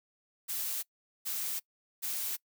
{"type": "noise bursts", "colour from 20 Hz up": "blue", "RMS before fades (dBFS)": -35, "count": 3, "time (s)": [0.48, 2.37], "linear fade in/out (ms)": 20, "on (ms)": 350, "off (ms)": 420, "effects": ["noise-tail reverb RT60 0.1 s tail -24 dB re dry"]}